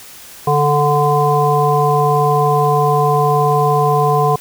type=harmonic tone; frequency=146.8 Hz; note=D3; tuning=in tune; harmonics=1 / 3 / 5 / 7; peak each=-16 / -16 / -16 / -16 dBFS; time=0.47-4.36 s; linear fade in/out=5 ms; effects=white hiss -37 dBFS RMS until 4.4 s